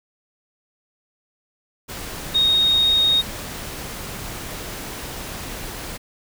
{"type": "tone in noise", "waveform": "sine", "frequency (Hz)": 3729, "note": "A#7", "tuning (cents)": 0, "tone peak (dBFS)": -14, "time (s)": [2.34, 3.22], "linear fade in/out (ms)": 20, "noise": "pink", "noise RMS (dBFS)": -32, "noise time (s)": [1.88, 5.98], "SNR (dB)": 15, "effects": []}